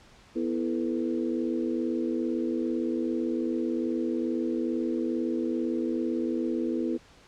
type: harmonic tone with a mistuned harmonic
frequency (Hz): 82.41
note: E2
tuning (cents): 0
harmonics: 3 / 4 / 5 / 6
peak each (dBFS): -30 / -29 / -35 / -37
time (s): 0.35-6.98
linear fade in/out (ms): 20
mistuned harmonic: 5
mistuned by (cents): +100
effects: pink hiss -55 dBFS RMS until 7.27 s + low-pass 6000 Hz 12 dB/octave